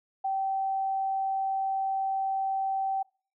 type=tone; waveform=sine; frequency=774 Hz; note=G5; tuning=22 cents flat; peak=-26 dBFS; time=0.24-3.03 s; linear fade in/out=10 ms; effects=noise-tail reverb RT60 0.4 s tail -25 dB re dry